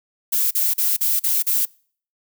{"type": "noise bursts", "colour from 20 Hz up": "violet", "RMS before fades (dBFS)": -19, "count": 6, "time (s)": [0.32, 1.655], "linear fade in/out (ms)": 10, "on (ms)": 190, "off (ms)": 39, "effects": ["noise-tail reverb RT60 0.5 s tail -26 dB re dry"]}